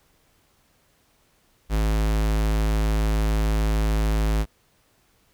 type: tone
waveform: square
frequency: 53.4 Hz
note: G#1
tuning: 49 cents sharp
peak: -20 dBFS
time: 1.69-4.46 s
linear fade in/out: 50 ms
effects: pink hiss -63 dBFS RMS until 5.33 s